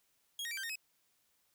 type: tone with pitch steps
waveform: sawtooth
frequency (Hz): 3289 / 1869 / 2330 / 1569 / 1842 / 2554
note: G#7 / A#6 / D7 / G6 / A#6 / D#7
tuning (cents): -18 / +4 / -14 / +1 / -21 / +45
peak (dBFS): -35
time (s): 0.39-0.756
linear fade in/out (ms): 2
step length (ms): 61
effects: white hiss -75 dBFS RMS until 1.54 s